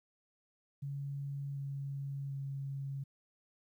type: tone with pitch steps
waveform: sine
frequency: 140.3 / 139.01 / 137.73 Hz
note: C#3 / C#3 / C#3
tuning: +21 / +5 / -11 cents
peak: -37 dBFS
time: 0.82-3.04 s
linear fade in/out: 10 ms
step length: 740 ms
effects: 12-bit